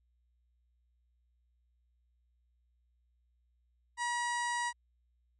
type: harmonic tone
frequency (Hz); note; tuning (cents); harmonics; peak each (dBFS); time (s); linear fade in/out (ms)
960; B5; -49; 1 / 2 / 3 / 4 / 5 / 6 / 7 / 8 / 9 / 10; -34 / -36 / -49 / -48 / -50 / -49 / -52 / -48 / -49 / -55; 3.97-4.73; 50
effects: added 60 Hz sine -70 dBFS peak until 5.39 s